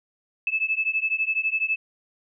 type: beating tone pair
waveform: sine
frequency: 2607 / 2619 Hz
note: E7 / E7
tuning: -20 / -12 cents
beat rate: 12 Hz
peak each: -25 dBFS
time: 0.47-1.76 s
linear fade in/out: 2 ms
effects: none